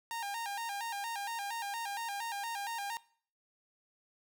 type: tone with vibrato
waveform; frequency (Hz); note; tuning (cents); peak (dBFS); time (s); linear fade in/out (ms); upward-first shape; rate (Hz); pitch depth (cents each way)
sawtooth; 862; A5; -36; -33; 0.11-2.97; 0; square; 4.3; 120
effects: noise-tail reverb RT60 0.5 s tail -20 dB re dry

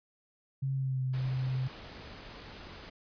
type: tone with pitch glide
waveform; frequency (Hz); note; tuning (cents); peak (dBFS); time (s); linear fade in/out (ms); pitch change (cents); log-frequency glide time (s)
sine; 135 to 129.8; C#3 to C3; -45 to -13; -29; 0.62-1.68; 10; -68; 0.74-1.02
type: noise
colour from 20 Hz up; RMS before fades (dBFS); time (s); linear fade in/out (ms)
pink; -47; 1.13-2.9; 10
effects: resampled to 11025 Hz

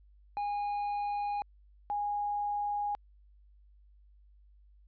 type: tone pair in turn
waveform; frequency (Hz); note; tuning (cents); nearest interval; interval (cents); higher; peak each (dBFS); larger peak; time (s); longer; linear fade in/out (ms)
triangle / sine; 820 / 823; G#5 / G#5; -22 / -16; unison; 6; second; -29 / -30; first; 0.37-1.42 / 1.9-2.95; neither; 0
effects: added 50 Hz sine -57 dBFS peak until 4.87 s + resampled to 11025 Hz

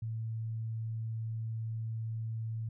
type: tone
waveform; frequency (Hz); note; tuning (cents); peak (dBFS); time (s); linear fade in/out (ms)
sine; 112.2; A2; +34; -34; 0.02-2.69; 5
effects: none

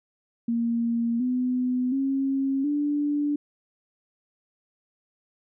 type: tone with pitch steps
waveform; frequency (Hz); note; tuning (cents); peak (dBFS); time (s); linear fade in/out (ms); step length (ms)
sine; 233.1 / 251.3 / 270.9 / 292; A#3 / B3 / C#4 / D4; 0 / +30 / -40 / -10; -22; 0.48-3.36; 5; 720
effects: none

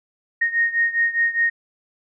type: beating tone pair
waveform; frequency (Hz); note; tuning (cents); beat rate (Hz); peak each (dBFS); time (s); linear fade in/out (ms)
sine; 1856 / 1860.9; A#6 / A#6; -8 / -3; 4.9; -19 / -22; 0.41-1.5; 10
effects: none

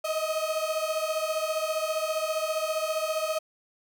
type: beating tone pair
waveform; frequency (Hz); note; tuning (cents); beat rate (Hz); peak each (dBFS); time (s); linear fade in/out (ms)
35% pulse; 622.3 / 637.3; D#5 / D#5; 0 / +41; 15; -28; 0.04-3.39; 10
effects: none

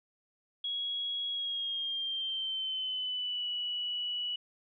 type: tone with pitch glide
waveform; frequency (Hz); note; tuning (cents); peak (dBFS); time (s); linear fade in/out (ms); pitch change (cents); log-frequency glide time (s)
sine; 3322 to 2943; G#7 to F#7; 0 to -10; -32; 0.64-4.36; 5; -210; 1.3-3.47
effects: none

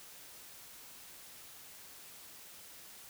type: silence
effects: white hiss -53 dBFS RMS until 3.09 s

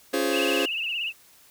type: chord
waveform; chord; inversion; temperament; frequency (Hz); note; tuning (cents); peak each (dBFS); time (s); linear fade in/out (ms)
sawtooth; Db major seventh; none; just; 277.2 / 346.5 / 415.8 / 519.7; Db4 / F4 / Ab4 / C5; 0 / -14 / +2 / -12; -24; 0.13-0.66; 10
type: tone with vibrato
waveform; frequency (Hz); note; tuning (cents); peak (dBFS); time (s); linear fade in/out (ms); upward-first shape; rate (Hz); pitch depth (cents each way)
sine; 2743; F7; -32; -26; 0.3-1.13; 50; triangle; 17; 130
effects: white hiss -55 dBFS RMS until 1.5 s

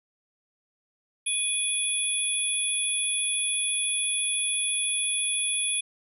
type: tone cluster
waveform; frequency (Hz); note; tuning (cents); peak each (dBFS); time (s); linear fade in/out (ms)
sine; 2472 / 3386 / 10250; D#7 / G#7 / E9; -12 / +33 / -50; -32 / -31 / -26; 1.26-5.81; 10
effects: none

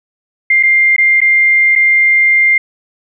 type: tone with dropouts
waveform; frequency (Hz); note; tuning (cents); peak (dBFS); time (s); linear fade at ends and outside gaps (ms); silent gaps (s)
sine; 2100; C7; +6; -6; 0.5-2.58; 5; 0.628-0.633 / 0.964-0.981 / 1.205-1.215 / 1.754-1.759
effects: none

